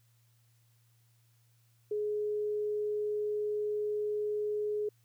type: tone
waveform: sine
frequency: 420 Hz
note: G#4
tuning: 19 cents sharp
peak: -30 dBFS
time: 1.91-4.89 s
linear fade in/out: 5 ms
effects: added 116 Hz sine -65 dBFS peak until 5.04 s + white hiss -73 dBFS RMS until 5.04 s